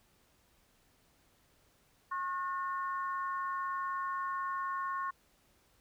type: harmonic tone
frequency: 361.6 Hz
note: F#4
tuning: 40 cents flat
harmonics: 3 / 4 / 5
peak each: -34 / -43 / -46 dBFS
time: 2.11-5.11 s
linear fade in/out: 10 ms
effects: pink hiss -69 dBFS RMS until 5.8 s